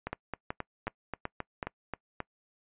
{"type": "two click trains", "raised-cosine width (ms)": 0.5, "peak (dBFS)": [-19, -18], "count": [9, 5], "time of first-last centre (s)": [[0.07, 2.203], [0.13, 1.628]], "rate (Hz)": [3.75, 2.67], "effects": ["noise-tail reverb RT60 0.1 s tail -24 dB re dry", "resampled to 8000 Hz"]}